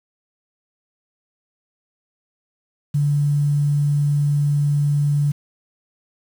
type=tone with quantisation; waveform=sine; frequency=145.1 Hz; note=D3; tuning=21 cents flat; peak=-15 dBFS; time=2.94-5.32 s; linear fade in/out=10 ms; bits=7; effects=none